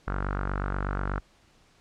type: tone with low-pass filter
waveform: sawtooth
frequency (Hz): 48.23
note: G1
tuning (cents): -27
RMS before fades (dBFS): -30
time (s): 0.07-1.2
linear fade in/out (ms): 10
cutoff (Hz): 1400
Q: 4.7
effects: pink hiss -61 dBFS RMS until 1.8 s + low-pass 7000 Hz 12 dB/octave